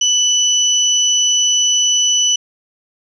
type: tone pair together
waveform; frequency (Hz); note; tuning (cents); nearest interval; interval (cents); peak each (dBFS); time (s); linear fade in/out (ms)
sine; 2977 / 5963; F#7 / F#8; +10 / +13; octave; 1203; -14; 0.01-2.36; 5
effects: none